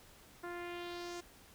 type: tone with low-pass filter sweep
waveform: sawtooth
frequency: 349.2 Hz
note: F4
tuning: in tune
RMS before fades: -44 dBFS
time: 0.43-1.21 s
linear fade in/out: 10 ms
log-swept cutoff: 1500 to 7200 Hz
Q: 2.1
effects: pink hiss -60 dBFS RMS until 1.54 s